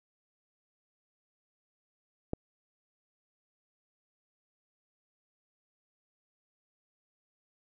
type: click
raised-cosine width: 2 ms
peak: -18 dBFS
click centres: 2.334 s
effects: none